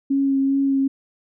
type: tone with vibrato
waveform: sine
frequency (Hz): 273.2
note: C#4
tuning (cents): -25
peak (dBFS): -16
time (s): 0.1-0.88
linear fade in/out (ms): 10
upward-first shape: sine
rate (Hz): 2.5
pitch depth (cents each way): 15
effects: none